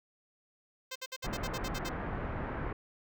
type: tone bursts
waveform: 5% pulse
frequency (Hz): 520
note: C5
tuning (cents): -11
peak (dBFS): -26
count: 10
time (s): 0.91-1.893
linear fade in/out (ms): 10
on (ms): 47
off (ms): 57
type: low-pass noise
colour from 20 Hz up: pink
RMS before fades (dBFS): -37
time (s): 1.24-2.73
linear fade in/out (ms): 5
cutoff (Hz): 1800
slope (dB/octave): 24
effects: none